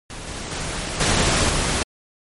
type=noise with level steps; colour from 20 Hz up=pink; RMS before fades=-34 / -31 / -27 / -18 / -21 dBFS; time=0.1-1.83 s; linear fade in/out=2 ms; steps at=0.27 / 0.51 / 1 / 1.49 s; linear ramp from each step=5 ms; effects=MP3 48 kbps